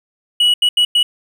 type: tone bursts at uneven times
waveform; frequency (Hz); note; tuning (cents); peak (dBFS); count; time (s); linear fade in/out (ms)
triangle; 2927; F#7; -19; -8; 4; 0.4-0.54 / 0.62-0.69 / 0.77-0.85 / 0.95-1.03; 5
effects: 8-bit